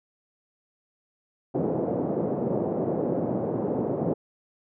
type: band-pass noise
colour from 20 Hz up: white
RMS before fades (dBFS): -27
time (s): 1.54-4.14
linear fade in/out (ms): 10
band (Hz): 130 to 560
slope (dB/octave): 24
effects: none